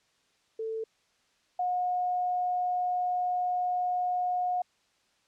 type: tone pair in turn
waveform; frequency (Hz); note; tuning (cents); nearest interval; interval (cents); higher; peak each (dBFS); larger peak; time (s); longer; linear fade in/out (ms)
sine; 444.6 / 722.6; A4 / F#5; +18 / -41; minor sixth; 841; second; -31 / -26; second; 0.59-0.84 / 1.59-4.62; second; 5
effects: white hiss -69 dBFS RMS until 5.27 s + low-pass 6000 Hz 12 dB/octave